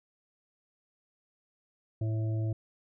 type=harmonic tone; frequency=110 Hz; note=A2; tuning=in tune; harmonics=1 / 3 / 5 / 6; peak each=-28 / -40 / -48 / -47 dBFS; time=2.01-2.53 s; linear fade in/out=5 ms; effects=none